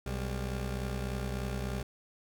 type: tone pair together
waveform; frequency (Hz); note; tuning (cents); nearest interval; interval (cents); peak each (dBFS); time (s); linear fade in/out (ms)
20% pulse; 63.36 / 200; B1 / G3; +45 / +35; octave + minor sixth; 1990; -29 / -35; 0.06-1.83; 5
effects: none